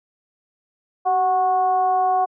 sine tone with frequency modulation, 740 Hz, F#5, in tune, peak -15 dBFS, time 1.05-2.26 s, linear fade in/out 20 ms, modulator 360 Hz, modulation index 0.59, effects high-pass 400 Hz 12 dB/octave

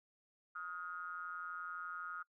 triangle ring-modulated tone, 85.9 Hz, F2, 28 cents flat, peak -37 dBFS, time 0.55-2.23 s, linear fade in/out 10 ms, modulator 1340 Hz, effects noise-tail reverb RT60 0.1 s tail -26 dB re dry

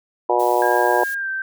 harmonic tone, 121.2 Hz, B2, 32 cents flat, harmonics 3 / 4 / 5 / 6 / 7 / 8, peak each -22 / -22 / -22 / -22 / -22 / -22 dBFS, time 0.29-1.04 s, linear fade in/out 5 ms
blue noise, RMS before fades -36 dBFS, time 0.39-1.15 s, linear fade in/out 10 ms
sine tone with pitch glide, 1618 to 1558.4 Hz, G#6 to G6, -46 to -11 cents, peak -22 dBFS, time 0.62-1.42 s, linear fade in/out 2 ms, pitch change -65 cents, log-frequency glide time 1.15-1.29 s
effects none

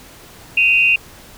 sine tone pair together, 2512 / 2754 Hz, D#7 / F7, +16 / -25 cents, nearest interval major second, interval 159 cents, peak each -13 dBFS, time 0.57-0.96 s, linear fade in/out 5 ms, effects pink hiss -41 dBFS RMS until 1.37 s

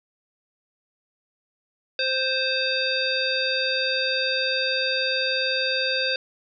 harmonic tone, 523.3 Hz, C5, in tune, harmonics 1 / 3 / 5 / 7 / 9, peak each -28 / -28 / -28 / -28 / -28 dBFS, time 1.99-6.16 s, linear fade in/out 2 ms, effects none

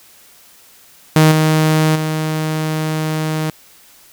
sawtooth tone with level steps, 156.4 Hz, D#3, 9 cents sharp, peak -3 / -7 / -13 dBFS, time 1.16-3.5 s, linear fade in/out 2 ms, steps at 1.31 / 1.95 s, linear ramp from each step 10 ms, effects white hiss -46 dBFS RMS until 4.12 s

